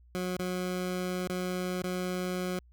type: tone with dropouts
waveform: 20% pulse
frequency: 181.9 Hz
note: F#3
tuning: 29 cents flat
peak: -26 dBFS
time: 0.15-2.59 s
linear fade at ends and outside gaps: 0 ms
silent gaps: 0.366-0.393 / 1.273-1.298 / 1.821-1.839 s
effects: added 60 Hz sine -55 dBFS peak until 2.72 s